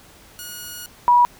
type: tone pair in turn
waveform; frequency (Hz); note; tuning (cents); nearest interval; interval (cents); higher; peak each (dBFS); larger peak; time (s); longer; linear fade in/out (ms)
5% pulse / sine; 1449 / 969.8; F#6 / B5; -37 / -32; perfect fifth; 695; first; -21 / -10; second; 0.39-0.86 / 1.08-1.25; first; 0
effects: pink hiss -48 dBFS RMS until 1.39 s